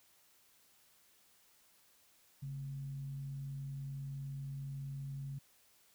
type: tone with frequency modulation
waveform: sine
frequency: 138.59 Hz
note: C#3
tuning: in tune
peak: -40 dBFS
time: 2.42-5.39 s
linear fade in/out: 10 ms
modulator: 89.9 Hz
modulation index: 0.2
effects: white hiss -68 dBFS RMS until 5.94 s